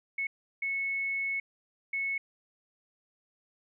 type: tone bursts at uneven times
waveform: sine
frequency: 2200 Hz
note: C#7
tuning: 14 cents flat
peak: -29 dBFS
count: 3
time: 0.18-0.27 / 0.62-1.4 / 1.93-2.18 s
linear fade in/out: 5 ms
effects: none